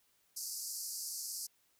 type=band-pass noise; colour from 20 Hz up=pink; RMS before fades=-42 dBFS; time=0.36-1.47 s; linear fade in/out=10 ms; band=4600 to 14000 Hz; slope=96 dB/octave; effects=white hiss -73 dBFS RMS until 1.79 s